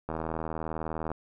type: click train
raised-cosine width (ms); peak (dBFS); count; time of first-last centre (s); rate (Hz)
1; -19; 83; 0.09-1.116; 79.9
effects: none